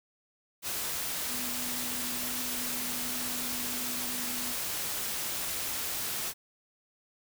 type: tone in noise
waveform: sine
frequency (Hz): 246.6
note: B3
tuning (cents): -2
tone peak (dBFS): -42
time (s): 1.28-4.56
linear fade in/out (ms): 50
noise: white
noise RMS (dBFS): -34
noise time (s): 0.62-6.34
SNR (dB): -11
effects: none